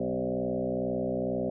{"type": "tone with frequency modulation", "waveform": "sine", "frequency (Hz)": 390, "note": "G4", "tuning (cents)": -9, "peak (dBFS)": -27, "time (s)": [0, 1.5], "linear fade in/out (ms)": 5, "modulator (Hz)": 62.2, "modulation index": 3.8, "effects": []}